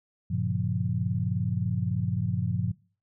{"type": "chord", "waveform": "sine", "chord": "G half-diminished seventh", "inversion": "none", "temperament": "just", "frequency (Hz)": [98, 117.6, 141.12, 176.4], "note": ["G2", "Bb2", "Db3", "F3"], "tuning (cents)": [0, 16, 31, 18], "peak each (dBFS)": [-30, -30, -33, -30], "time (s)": [0.3, 2.72], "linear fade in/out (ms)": 10, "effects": ["noise-tail reverb RT60 0.4 s tail -22 dB re dry"]}